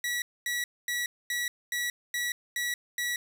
sawtooth tone bursts, 1937 Hz, B6, 34 cents flat, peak -25 dBFS, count 8, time 0.04-3.16 s, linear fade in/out 2 ms, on 180 ms, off 240 ms, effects none

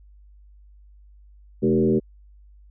sine tone with frequency modulation, 300 Hz, D4, 37 cents sharp, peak -16 dBFS, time 1.62-2 s, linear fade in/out 20 ms, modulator 82.4 Hz, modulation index 1.8, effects added 50 Hz sine -47 dBFS peak until 2.7 s

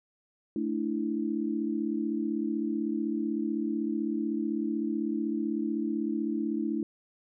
sine chord, A suspended fourth, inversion none, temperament equal, 220 / 293.7 / 329.6 Hz, A3 / D4 / E4, 0 / 0 / 0 cents, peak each -32 dBFS, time 0.56-6.83 s, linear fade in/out 2 ms, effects none

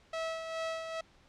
sawtooth tone with tremolo, 650 Hz, E5, 24 cents flat, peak -29 dBFS, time 0.13-1.01 s, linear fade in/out 5 ms, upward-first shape sine, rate 2.4 Hz, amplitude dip 50%, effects pink hiss -63 dBFS RMS until 1.28 s + low-pass 5000 Hz 12 dB/octave

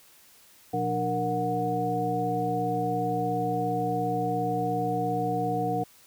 sine tone cluster, 122.2 / 179.4 / 296.4 / 467 / 732 Hz, B2 / F3 / D4 / A#4 / F#5, -18 / +47 / +16 / +3 / -19 cents, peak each -34 / -34 / -33 / -31 / -28 dBFS, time 0.73-5.84 s, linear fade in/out 10 ms, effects white hiss -56 dBFS RMS until 6.06 s

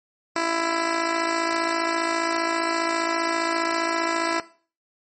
10% pulse tone with amplitude modulation, 332.6 Hz, E4, 16 cents sharp, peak -11 dBFS, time 0.36-4.4 s, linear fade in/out 2 ms, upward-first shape sine, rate 55 Hz, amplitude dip 55%, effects noise-tail reverb RT60 0.4 s tail -17 dB re dry + MP3 32 kbps

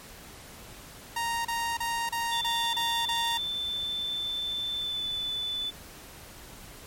sawtooth tone bursts, 931 Hz, A#5, 2 cents flat, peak -24 dBFS, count 7, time 1.16-3.376 s, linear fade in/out 5 ms, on 290 ms, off 31 ms
sine tone with pitch glide, 3534 to 3497 Hz, A7 to A7, +7 to -11 cents, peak -29 dBFS, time 2.31-5.71 s, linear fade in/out 20 ms, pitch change -18 cents, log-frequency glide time 4.78-5.02 s
effects pink hiss -47 dBFS RMS until 6.86 s + MP3 64 kbps

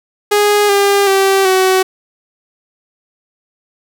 sawtooth tone with pitch steps, 413.7 / 400.8 / 388.2 / 376.1 Hz, G#4 / G4 / G4 / F#4, -7 / +38 / -17 / +28 cents, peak -5 dBFS, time 0.31-1.83 s, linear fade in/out 10 ms, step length 380 ms, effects none

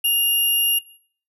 sine tone pair together, 2819 / 11276 Hz, F7 / F9, +16 / +16 cents, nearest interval 2 octaves, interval 2400 cents, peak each -17 dBFS, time 0.04-0.79 s, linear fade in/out 10 ms, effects noise-tail reverb RT60 0.5 s tail -19 dB re dry + tanh soft clip ceiling -13 dBFS

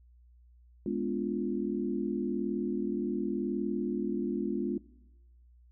sine chord, G# diminished seventh, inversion none, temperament equal with one note detuned, 207.7 / 246.9 / 288.6 / 349.2 Hz, G#3 / B3 / D4 / F4, 0 / 0 / -30 / 0 cents, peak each -34 / -35 / -36 / -34 dBFS, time 0.86-4.78 s, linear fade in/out 2 ms, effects noise-tail reverb RT60 1.0 s tail -21 dB re dry + added 60 Hz sine -56 dBFS peak until 5.71 s

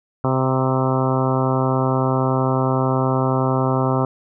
harmonic tone with a mistuned harmonic, 130.81 Hz, C3, in tune, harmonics 1 / 2 / 3 / 4 / 5 / 6 / 7 / 8 / 9 / 10, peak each -20 / -23 / -25 / -26 / -27 / -28 / -28 / -29 / -30 / -30 dBFS, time 0.24-4.05 s, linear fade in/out 2 ms, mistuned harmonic 7, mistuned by +22 cents, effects none

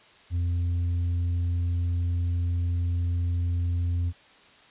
sine tone with tanh clipping, 86.9 Hz, F2, 8 cents flat, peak -24 dBFS, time 0.3-4.13 s, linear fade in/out 50 ms, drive 3 dB, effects white hiss -54 dBFS RMS until 4.7 s + resampled to 8000 Hz

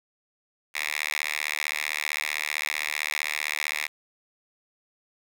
5% pulse tone with high-pass filter, 75.5 Hz, D2, 48 cents sharp, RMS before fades -30 dBFS, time 0.74-3.88 s, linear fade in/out 20 ms, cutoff 2000 Hz, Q 2.4, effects 8-bit

